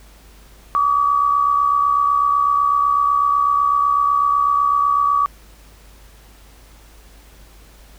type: tone pair together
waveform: sine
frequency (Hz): 1144 / 1212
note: D6 / D#6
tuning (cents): -46 / -46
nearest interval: minor second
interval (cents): 100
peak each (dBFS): -14 / -21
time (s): 0.75-5.26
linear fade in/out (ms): 0
effects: added 51 Hz sine -44 dBFS peak until 7.98 s + pink hiss -49 dBFS RMS until 7.98 s